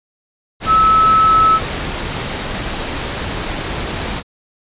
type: tone in noise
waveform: sine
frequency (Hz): 1300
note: E6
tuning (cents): -24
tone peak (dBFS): -8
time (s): 0.66-1.6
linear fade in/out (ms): 50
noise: pink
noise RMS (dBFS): -22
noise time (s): 0.6-4.23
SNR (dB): +11
effects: resampled to 8000 Hz